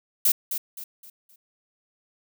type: noise with echo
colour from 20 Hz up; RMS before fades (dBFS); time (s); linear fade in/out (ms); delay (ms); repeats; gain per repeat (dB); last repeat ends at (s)
violet; -19; 0.25-0.32; 5; 260; 4; -9; 1.36
effects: none